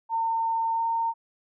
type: tone with pitch glide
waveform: sine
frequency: 908 to 915.4 Hz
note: A#5 to A#5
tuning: -46 to -32 cents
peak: -23 dBFS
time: 0.09-1.14 s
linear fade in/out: 50 ms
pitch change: +14 cents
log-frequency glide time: 0.74-0.81 s
effects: none